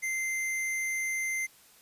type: tone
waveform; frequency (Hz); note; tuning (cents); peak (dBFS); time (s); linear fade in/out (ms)
square; 2082; C7; -9; -30; 0.02-1.47; 20
effects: white hiss -58 dBFS RMS until 1.81 s + resampled to 32000 Hz